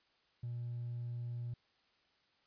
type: tone with hard clipping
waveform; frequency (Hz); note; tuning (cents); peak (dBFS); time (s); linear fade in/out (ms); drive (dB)
sine; 120; B2; -49; -39; 0.43-1.54; 5; 1
effects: white hiss -73 dBFS RMS until 2.46 s + resampled to 11025 Hz